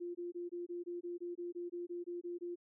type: tone bursts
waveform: sine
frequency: 349.2 Hz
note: F4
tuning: in tune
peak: -39 dBFS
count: 15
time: 0-2.558 s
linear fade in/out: 20 ms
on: 150 ms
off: 22 ms
effects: none